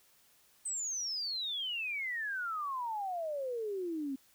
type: exponential sweep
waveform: sine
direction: down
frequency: 8300 to 261.6 Hz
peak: -34 dBFS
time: 0.65-4.16 s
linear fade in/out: 10 ms
effects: white hiss -66 dBFS RMS until 4.34 s